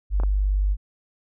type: tone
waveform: sine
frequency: 49.36 Hz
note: G1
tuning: 13 cents sharp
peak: -18 dBFS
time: 0.1-0.77 s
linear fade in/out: 50 ms
type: clicks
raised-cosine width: 1 ms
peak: -19 dBFS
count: 2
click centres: 0.2 / 0.235 s
effects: none